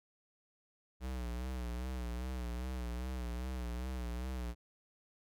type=tone with vibrato; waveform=square; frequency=61.74 Hz; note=B1; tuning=in tune; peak=-38 dBFS; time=1-4.55 s; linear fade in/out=50 ms; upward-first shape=sine; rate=2.5 Hz; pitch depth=79 cents each way; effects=none